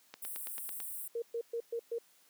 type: click train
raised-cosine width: 0.2 ms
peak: -27 dBFS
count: 7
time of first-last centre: 0.14-0.802 s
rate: 9.06 Hz
type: high-pass noise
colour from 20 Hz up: white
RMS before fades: -42 dBFS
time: 0.22-1.08 s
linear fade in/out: 5 ms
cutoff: 8200 Hz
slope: 96 dB/octave
type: tone bursts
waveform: sine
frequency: 466.2 Hz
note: A#4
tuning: in tune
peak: -33 dBFS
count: 5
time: 1.15-1.985 s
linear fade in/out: 5 ms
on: 71 ms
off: 120 ms
effects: white hiss -66 dBFS RMS until 2.29 s + high-pass 200 Hz 12 dB/octave